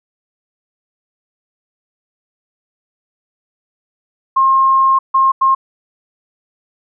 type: tone bursts at uneven times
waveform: sine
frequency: 1068 Hz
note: C6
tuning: 35 cents sharp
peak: -8 dBFS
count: 3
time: 4.36-4.99 / 5.14-5.32 / 5.41-5.55 s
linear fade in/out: 10 ms
effects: none